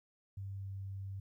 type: tone with pitch glide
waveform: sine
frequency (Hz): 98 to 97.38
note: G2 to G2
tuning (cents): 0 to -11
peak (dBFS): -40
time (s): 0.37-1.2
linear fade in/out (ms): 5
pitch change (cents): -11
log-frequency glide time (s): 0.56-0.68
effects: 13-bit